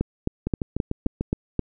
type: two click trains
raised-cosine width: 3 ms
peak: -9 / -12 dBFS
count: 7 / 6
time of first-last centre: 0.01-1.593 / 0.47-1.21 s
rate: 3.79 / 6.76 Hz
effects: none